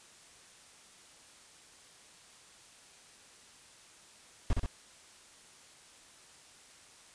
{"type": "noise with echo", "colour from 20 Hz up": "brown", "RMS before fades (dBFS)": -26, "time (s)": [4.5, 4.53], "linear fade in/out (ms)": 0, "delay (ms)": 65, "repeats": 2, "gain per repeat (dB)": -3, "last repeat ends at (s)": 4.66, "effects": ["white hiss -57 dBFS RMS until 7.14 s", "resampled to 22050 Hz"]}